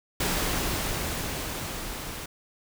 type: noise with level ramp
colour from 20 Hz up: pink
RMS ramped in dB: -26 to -37 dBFS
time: 0.2-2.26 s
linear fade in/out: 5 ms
effects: none